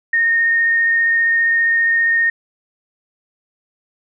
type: tone with vibrato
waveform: sine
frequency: 1842 Hz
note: A#6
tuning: 21 cents flat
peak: -12 dBFS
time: 0.13-2.3 s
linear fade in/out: 5 ms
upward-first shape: sine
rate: 15 Hz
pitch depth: 9 cents each way
effects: none